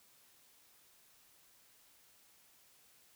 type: silence
effects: white hiss -66 dBFS RMS until 3.15 s